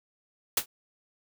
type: noise with exponential decay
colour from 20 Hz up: white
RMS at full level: -19 dBFS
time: 0.57-0.66 s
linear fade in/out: 5 ms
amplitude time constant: 19 ms
effects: none